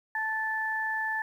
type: tone pair together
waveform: sine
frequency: 878.8 / 1751 Hz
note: A5 / A6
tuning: -2 / -9 cents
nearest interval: octave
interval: 1193 cents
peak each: -33 / -29 dBFS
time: 0.15-1.22 s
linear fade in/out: 2 ms
effects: 10-bit